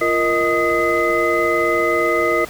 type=tone cluster; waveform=sine; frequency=346.6 / 465.9 / 625 / 1246 / 2039 Hz; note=F4 / A#4 / D#5 / D#6 / C7; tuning=-13 / -1 / +8 / +2 / -45 cents; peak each=-21 dBFS; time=0.01-2.45 s; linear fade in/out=5 ms; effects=pink hiss -36 dBFS RMS until 2.49 s